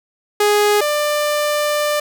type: tone pair in turn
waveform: sawtooth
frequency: 415.3 / 593.8 Hz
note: G#4 / D5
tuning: 0 / +19 cents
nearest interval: tritone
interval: 619 cents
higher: second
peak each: -8 / -12 dBFS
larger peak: first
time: 0.4-0.81 / 0.81-2 s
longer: second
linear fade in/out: 5 ms
effects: none